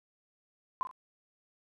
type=tone with echo; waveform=sine; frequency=1031 Hz; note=C6; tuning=26 cents flat; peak=-28 dBFS; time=0.81-0.83 s; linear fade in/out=0 ms; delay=41 ms; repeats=2; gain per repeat=-9 dB; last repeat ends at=0.912 s; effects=none